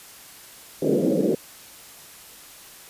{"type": "band-pass noise", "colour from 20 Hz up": "white", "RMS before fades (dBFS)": -21, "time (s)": [0.82, 1.35], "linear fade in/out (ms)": 5, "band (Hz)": [160, 520], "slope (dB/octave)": 48, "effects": ["white hiss -45 dBFS RMS until 2.89 s", "resampled to 32000 Hz"]}